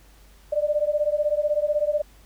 sine beating tone pair, 588 / 604 Hz, D5 / D5, +2 / +48 cents, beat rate 16 Hz, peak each -23 dBFS, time 0.52-2.02 s, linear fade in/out 10 ms, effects added 50 Hz sine -50 dBFS peak until 2.25 s + pink hiss -56 dBFS RMS until 2.25 s

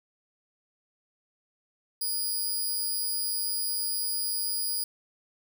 10% pulse tone, 4899 Hz, D#8, 28 cents flat, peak -21 dBFS, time 2.01-4.84 s, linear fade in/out 5 ms, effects none

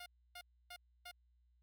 10% pulse tone bursts, 710 Hz, F5, 28 cents sharp, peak -40 dBFS, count 4, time 0-1.114 s, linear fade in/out 5 ms, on 61 ms, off 290 ms, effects added 60 Hz sine -69 dBFS peak until 1.62 s + MP3 96 kbps

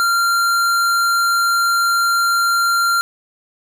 sine tone with hard clipping, 1383 Hz, F6, 17 cents flat, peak -15 dBFS, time 0-3.01 s, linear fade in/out 0 ms, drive 17 dB, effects none

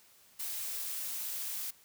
blue noise, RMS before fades -38 dBFS, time 0.39-1.71 s, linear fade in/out 10 ms, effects white hiss -62 dBFS RMS until 1.84 s

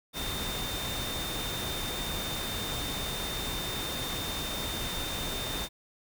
sine tone in noise, 3626 Hz, A#7, 49 cents flat, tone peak -37 dBFS, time 0.13-5.69 s, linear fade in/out 50 ms, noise pink, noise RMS -35 dBFS, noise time 0.13-5.69 s, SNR -5 dB, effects none

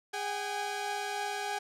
sawtooth tone cluster, 409.9 / 763 / 823 Hz, G#4 / G5 / G#5, -23 / -47 / -16 cents, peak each -36 / -34 / -32 dBFS, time 0.13-1.59 s, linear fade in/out 10 ms, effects low-pass 10000 Hz 12 dB/octave

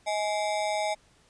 square ring-modulated tone, 734 Hz, F#5, 14 cents flat, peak -24 dBFS, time 0.06-0.95 s, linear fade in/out 20 ms, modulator 101 Hz, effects pink hiss -62 dBFS RMS until 1.29 s + resampled to 22050 Hz

